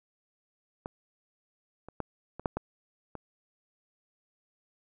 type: clicks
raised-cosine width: 1 ms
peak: -22 / -30 / -18 / -26 / -13 / -17 / -25 dBFS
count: 7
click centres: 0.859 / 1.886 / 2.003 / 2.396 / 2.458 / 2.57 / 3.153 s
effects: none